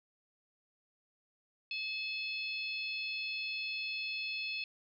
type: harmonic tone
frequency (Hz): 860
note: A5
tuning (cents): -40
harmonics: 3 / 4 / 5 / 6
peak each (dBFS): -37 / -45 / -43 / -51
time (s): 1.71-4.64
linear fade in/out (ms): 2
effects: none